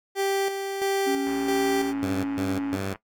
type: tone with tremolo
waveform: 30% pulse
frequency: 392 Hz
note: G4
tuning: in tune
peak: -20 dBFS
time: 0.15-1.94 s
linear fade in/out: 50 ms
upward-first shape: square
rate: 1.5 Hz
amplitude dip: 50%
type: tone with pitch glide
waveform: triangle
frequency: 277.2 to 279.1 Hz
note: C#4 to C#4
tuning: 0 to +12 cents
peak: -23 dBFS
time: 1.06-2.77 s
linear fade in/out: 20 ms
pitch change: +12 cents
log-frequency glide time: 1.5-2.61 s
type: click train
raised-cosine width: 0.5 ms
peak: -25 dBFS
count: 185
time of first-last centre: 1.27-2.958 s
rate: 109 Hz
type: tone bursts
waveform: 10% pulse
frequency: 97 Hz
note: G2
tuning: 18 cents flat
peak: -20 dBFS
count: 3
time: 2.02-2.94 s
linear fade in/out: 10 ms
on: 220 ms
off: 130 ms
effects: noise-tail reverb RT60 0.1 s tail -17 dB re dry